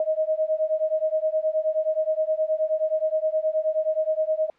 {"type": "beating tone pair", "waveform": "sine", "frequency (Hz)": [622.3, 631.8], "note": ["D#5", "D#5"], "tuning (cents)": [0, 26], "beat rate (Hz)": 9.5, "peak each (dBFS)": -24, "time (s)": [0, 4.5], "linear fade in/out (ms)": 2, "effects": ["white hiss -59 dBFS RMS until 4.58 s", "low-pass 2000 Hz 12 dB/octave"]}